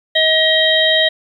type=harmonic tone; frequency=634 Hz; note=D#5; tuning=32 cents sharp; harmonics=1 / 3 / 5 / 6; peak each=-16 / -16 / -16 / -16 dBFS; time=0.15-1.09 s; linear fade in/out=10 ms; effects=8-bit